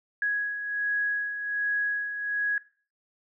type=beating tone pair; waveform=sine; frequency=1664 / 1665.3 Hz; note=G#6 / G#6; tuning=+3 / +4 cents; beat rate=1.3 Hz; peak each=-34 / -26 dBFS; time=0.22-2.58 s; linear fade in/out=2 ms; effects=noise-tail reverb RT60 0.4 s tail -18 dB re dry